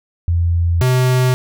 sine / square tone pair in turn, 85.3 / 127.46 Hz, F2 / C3, -40 / -45 cents, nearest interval perfect fifth, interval 695 cents, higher second, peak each -12 dBFS, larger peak neither, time 0.28-0.81 / 0.81-1.34 s, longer neither, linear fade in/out 0 ms, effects none

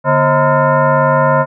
sine tone with frequency modulation, 243.3 Hz, B3, 26 cents flat, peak -8 dBFS, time 0.04-1.46 s, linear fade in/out 50 ms, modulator 389 Hz, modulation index 2.8, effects none

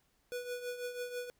square tone with tremolo, 490.7 Hz, B4, 11 cents flat, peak -36 dBFS, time 0.32-1.3 s, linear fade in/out 0 ms, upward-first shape triangle, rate 6.1 Hz, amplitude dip 70%, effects pink hiss -74 dBFS RMS until 1.39 s

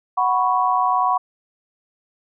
sine chord, F# suspended fourth, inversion none, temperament equal, 740 / 987.8 / 1108.7 Hz, F#5 / B5 / C#6, 0 / 0 / 0 cents, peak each -20 / -20 / -20 dBFS, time 0.17-1.18 s, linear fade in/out 10 ms, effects none

